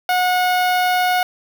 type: tone with notch filter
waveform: sawtooth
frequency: 728 Hz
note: F#5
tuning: 28 cents flat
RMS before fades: -17 dBFS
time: 0.09-1.23 s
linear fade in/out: 2 ms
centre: 7500 Hz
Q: 0.91
effects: 7-bit